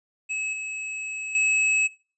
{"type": "tone with level steps", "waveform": "square", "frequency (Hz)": 2580, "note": "E7", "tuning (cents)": -38, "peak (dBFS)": [-27, -31, -20], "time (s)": [0.29, 1.88], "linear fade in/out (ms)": 20, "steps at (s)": [0.53, 1.35], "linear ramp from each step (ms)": 2, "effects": ["noise-tail reverb RT60 0.4 s tail -23 dB re dry", "resampled to 22050 Hz"]}